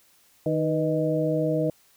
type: harmonic tone with a mistuned harmonic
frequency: 155.56 Hz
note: D#3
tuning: in tune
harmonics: 1 / 2 / 3 / 4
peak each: -27 / -27 / -27 / -27 dBFS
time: 0.46-1.7 s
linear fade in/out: 2 ms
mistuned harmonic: 3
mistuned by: +80 cents
effects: white hiss -60 dBFS RMS until 1.96 s